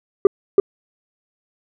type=tone with echo; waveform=sine; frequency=395.8 Hz; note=G4; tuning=17 cents sharp; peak=-3 dBFS; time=0.25-0.27 s; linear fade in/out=2 ms; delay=330 ms; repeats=1; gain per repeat=-2 dB; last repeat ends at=0.6 s; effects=tanh soft clip ceiling -5 dBFS